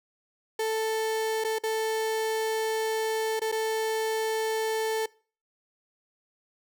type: tone with dropouts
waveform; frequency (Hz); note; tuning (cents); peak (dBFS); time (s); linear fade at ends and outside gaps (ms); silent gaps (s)
35% pulse; 441.2; A4; +5; -24; 0.59-5.06; 5; 1.44-1.446 / 1.586-1.635 / 3.395-3.416 / 3.517-3.523
effects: noise-tail reverb RT60 0.4 s tail -23 dB re dry